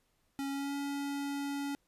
square tone with pitch glide, 276.1 to 282.1 Hz, C#4 to C#4, -7 to +30 cents, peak -35 dBFS, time 0.39-1.75 s, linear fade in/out 0 ms, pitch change +37 cents, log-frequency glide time 0.49-0.75 s, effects pink hiss -75 dBFS RMS until 1.87 s + resampled to 32000 Hz

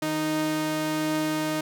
sawtooth tone pair together, 155.56 / 309.8 Hz, D#3 / D#4, 0 / -7 cents, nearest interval octave, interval 1193 cents, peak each -30 / -21 dBFS, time 0.02-1.61 s, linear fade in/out 5 ms, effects none

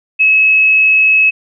sine tone, 2577 Hz, E7, 40 cents flat, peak -6 dBFS, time 0.19-1.31 s, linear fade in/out 20 ms, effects none

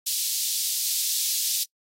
pink high-pass noise, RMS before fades -26 dBFS, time 0.06-1.64 s, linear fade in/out 10 ms, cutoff 3900 Hz, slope 24 dB/octave, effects noise-tail reverb RT60 0.1 s tail -24 dB re dry + AAC 48 kbps

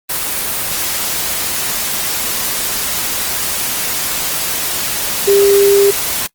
sine tone in noise, 399.9 Hz, G4, 35 cents sharp, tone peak -7 dBFS, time 5.27-5.91 s, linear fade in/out 10 ms, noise white, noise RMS -18 dBFS, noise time 0.09-6.27 s, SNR +8 dB, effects noise-tail reverb RT60 0.1 s tail -22 dB re dry + Opus 24 kbps

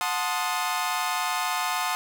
sawtooth chord, F# diminished seventh, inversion none, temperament equal with one note detuned, 729.4 / 880 / 1046.5 / 1244.5 Hz, F#5 / A5 / C6 / Eb6, -25 / 0 / 0 / 0 cents, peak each -27 dBFS, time 0.01-1.95 s, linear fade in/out 0 ms, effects none

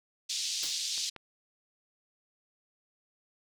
white band-pass noise, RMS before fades -34 dBFS, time 0.29-1.1 s, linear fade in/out 10 ms, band 3400 to 6200 Hz, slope 24 dB/octave
white noise with exponential decay, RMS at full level -38 dBFS, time 0.63-0.83 s, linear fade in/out 0 ms, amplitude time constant 42 ms
clicks, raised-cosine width 0.3 ms, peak -32 / -28 dBFS, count 2, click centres 0.979 / 1.163 s
effects none

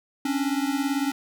square beating tone pair, 271.7 / 289.7 Hz, C#4 / D4, -35 / -24 cents, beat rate 18 Hz, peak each -26 / -28 dBFS, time 0.25-1.12 s, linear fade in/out 5 ms, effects none

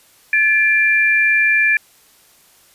sine tone pair together, 1730.3 / 2373 Hz, A6 / D7, -29 / +17 cents, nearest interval perfect fourth, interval 546 cents, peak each -14 dBFS, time 0.33-1.77 s, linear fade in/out 2 ms, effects white hiss -51 dBFS RMS until 2.74 s + resampled to 32000 Hz

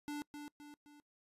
square tone with echo, 293.7 Hz, D4, in tune, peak -40 dBFS, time 0.08-0.22 s, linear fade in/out 0 ms, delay 260 ms, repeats 3, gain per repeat -6 dB, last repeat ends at 1 s, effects noise-tail reverb RT60 0.1 s tail -23 dB re dry + resampled to 32000 Hz

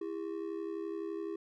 triangle ring-modulated tone, 367.4 Hz, F#4, 12 cents flat, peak -31 dBFS, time 0.01-1.36 s, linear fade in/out 5 ms, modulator 35.9 Hz, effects none

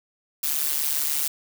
blue noise with amplitude modulation, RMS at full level -21 dBFS, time 0.43-1.28 s, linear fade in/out 5 ms, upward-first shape sine, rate 147 Hz, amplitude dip 90%, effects none

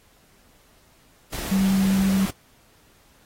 sine tone in noise, 193 Hz, G3, 27 cents flat, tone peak -17 dBFS, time 1.51-2.26 s, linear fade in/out 10 ms, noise pink, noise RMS -32 dBFS, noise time 1.32-2.31 s, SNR +12 dB, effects pink hiss -58 dBFS RMS until 3.25 s + AAC 48 kbps

